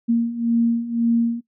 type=beating tone pair; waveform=sine; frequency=231.5 / 233.4 Hz; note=A#3 / A#3; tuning=-12 / +2 cents; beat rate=1.9 Hz; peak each=-22 / -18 dBFS; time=0.08-1.41 s; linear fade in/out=20 ms; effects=noise-tail reverb RT60 0.1 s tail -18 dB re dry